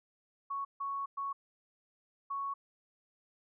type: tone bursts at uneven times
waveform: sine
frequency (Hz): 1110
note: C#6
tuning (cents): +2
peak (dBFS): -34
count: 4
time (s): 0.5-0.65 / 0.8-1.06 / 1.17-1.33 / 2.3-2.54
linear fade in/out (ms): 10
effects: none